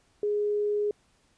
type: tone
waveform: sine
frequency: 415.3 Hz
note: G#4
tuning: in tune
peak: -24 dBFS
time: 0.23-0.91 s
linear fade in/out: 2 ms
effects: pink hiss -66 dBFS RMS until 1.37 s + resampled to 22050 Hz